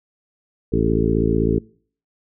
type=harmonic tone with a mistuned harmonic; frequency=55.8 Hz; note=A1; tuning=25 cents sharp; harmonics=1 / 2 / 3 / 4 / 5 / 6 / 7 / 8; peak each=-24 / -24 / -24 / -24 / -24 / -24 / -24 / -24 dBFS; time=0.72-1.59 s; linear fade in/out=10 ms; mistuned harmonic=8; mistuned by=-36 cents; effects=noise-tail reverb RT60 0.5 s tail -24 dB re dry